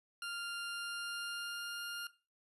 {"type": "tone with pitch glide", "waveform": "20% pulse", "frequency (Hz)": [1396.9, 1406.6], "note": ["F6", "F6"], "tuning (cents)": [0, 12], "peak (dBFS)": -35, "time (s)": [0.22, 2.07], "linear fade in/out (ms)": 2, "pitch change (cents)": 12, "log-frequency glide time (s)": [0.65, 1.75], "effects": ["noise-tail reverb RT60 0.3 s tail -17 dB re dry", "resampled to 32000 Hz"]}